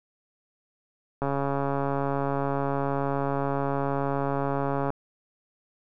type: click train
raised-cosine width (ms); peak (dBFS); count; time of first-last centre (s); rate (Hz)
1; -14; 513; 1.22-4.903; 139
effects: none